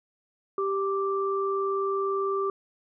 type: tone pair together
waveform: sine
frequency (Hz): 392 / 1174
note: G4 / D6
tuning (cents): 0 / -1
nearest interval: octave + perfect fifth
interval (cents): 1899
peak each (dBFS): -26 / -29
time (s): 0.58-2.5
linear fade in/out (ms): 2
effects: none